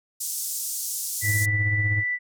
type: band-pass noise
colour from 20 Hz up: pink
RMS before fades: -30 dBFS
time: 0.2-1.46 s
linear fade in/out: 10 ms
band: 6100 to 15000 Hz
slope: 24 dB/octave
type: tone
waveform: sine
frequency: 1975.5 Hz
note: B6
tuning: in tune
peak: -23 dBFS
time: 1.21-2.19 s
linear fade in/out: 50 ms
type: tone with tremolo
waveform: triangle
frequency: 104.2 Hz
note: G#2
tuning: 6 cents sharp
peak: -18 dBFS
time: 1.22-2.04 s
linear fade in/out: 50 ms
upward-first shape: triangle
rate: 16 Hz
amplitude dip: 60%
effects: none